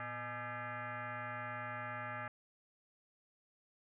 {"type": "tone with frequency modulation", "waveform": "sine", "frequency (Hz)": 248.3, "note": "B3", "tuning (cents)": 9, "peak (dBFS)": -40, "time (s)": [0, 2.28], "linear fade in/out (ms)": 2, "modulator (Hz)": 363, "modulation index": 5, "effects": []}